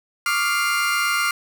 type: tone cluster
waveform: 35% pulse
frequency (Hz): 1123 / 1191 / 1400 / 2089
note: C#6 / D6 / F6 / C7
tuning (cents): +22 / +24 / +4 / -3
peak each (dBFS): -28 / -24 / -20 / -23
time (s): 0.26-1.31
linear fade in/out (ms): 2
effects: none